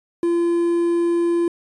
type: tone with quantisation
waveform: triangle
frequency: 342.1 Hz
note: F4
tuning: 36 cents flat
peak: -14 dBFS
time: 0.23-1.48 s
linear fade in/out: 2 ms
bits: 7
effects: resampled to 22050 Hz